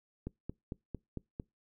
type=click train; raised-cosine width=3 ms; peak=-25 dBFS; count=6; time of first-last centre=0.27-1.399 s; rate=4.43 Hz; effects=noise-tail reverb RT60 0.2 s tail -25 dB re dry